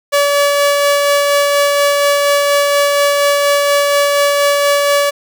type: tone with tremolo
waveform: sawtooth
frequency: 572 Hz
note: D5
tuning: 46 cents flat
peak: -5 dBFS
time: 0.12-5.11 s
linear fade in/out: 20 ms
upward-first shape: sine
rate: 4.2 Hz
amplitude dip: 25%
effects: none